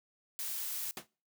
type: noise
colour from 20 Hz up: blue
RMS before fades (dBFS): -38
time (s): 0.39-0.91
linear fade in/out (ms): 0
type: noise with exponential decay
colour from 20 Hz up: pink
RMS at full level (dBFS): -35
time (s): 0.97-1.07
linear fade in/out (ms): 1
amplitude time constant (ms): 21
effects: noise-tail reverb RT60 0.4 s tail -25 dB re dry + high-pass 200 Hz 12 dB/octave